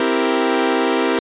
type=chord; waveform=sawtooth; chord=C dominant seventh; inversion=none; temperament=equal; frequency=261.6 / 329.6 / 392 / 466.2 Hz; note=C4 / E4 / G4 / Bb4; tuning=0 / 0 / 0 / 0 cents; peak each=-17 dBFS; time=0-1.19 s; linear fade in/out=2 ms; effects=resampled to 8000 Hz